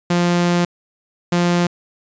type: tone pair in turn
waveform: sawtooth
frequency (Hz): 174.61 / 174.61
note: F3 / F3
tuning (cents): 0 / 0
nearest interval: unison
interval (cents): 0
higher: neither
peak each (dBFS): -10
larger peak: neither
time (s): 0.1-0.65 / 1.32-1.67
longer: first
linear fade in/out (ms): 5
effects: resampled to 16000 Hz